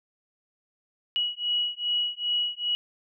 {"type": "beating tone pair", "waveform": "sine", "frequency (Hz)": [2916, 2918.5], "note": ["F#7", "F#7"], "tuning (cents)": [-26, -24], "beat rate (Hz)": 2.5, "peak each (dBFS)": -28, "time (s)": [1.16, 2.75], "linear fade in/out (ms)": 0, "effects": []}